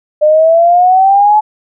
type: exponential sweep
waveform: sine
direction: up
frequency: 600 to 860 Hz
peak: -4 dBFS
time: 0.21-1.41 s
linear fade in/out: 20 ms
effects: none